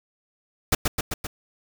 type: noise with echo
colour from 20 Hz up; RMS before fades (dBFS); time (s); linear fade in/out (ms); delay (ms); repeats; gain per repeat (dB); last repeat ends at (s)
pink; -19; 0.72-0.75; 5; 130; 4; -3; 1.27
effects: none